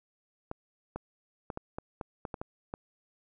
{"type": "clicks", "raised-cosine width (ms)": 1, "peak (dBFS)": -22, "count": 10, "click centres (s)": [0.514, 0.96, 1.502, 1.574, 1.785, 2.012, 2.252, 2.342, 2.415, 2.739], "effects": []}